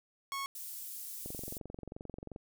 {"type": "tone", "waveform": "sawtooth", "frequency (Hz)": 1100, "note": "C#6", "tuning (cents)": -14, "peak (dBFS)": -32, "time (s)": [0.32, 0.46], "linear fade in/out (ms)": 0}
{"type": "high-pass noise", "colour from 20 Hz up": "pink", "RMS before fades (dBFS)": -44, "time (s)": [0.55, 1.58], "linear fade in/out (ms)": 2, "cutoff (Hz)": 11000, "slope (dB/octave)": 12}
{"type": "click train", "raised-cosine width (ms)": 2, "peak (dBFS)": -30, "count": 26, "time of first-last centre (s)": [1.26, 2.361], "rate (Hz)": 22.7}
{"effects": []}